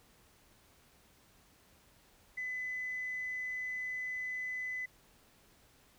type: tone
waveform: sine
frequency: 2009 Hz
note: B6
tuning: 29 cents sharp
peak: -35 dBFS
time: 2.37-4.86 s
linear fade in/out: 10 ms
effects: tanh soft clip ceiling -31 dBFS + pink hiss -65 dBFS RMS until 5.98 s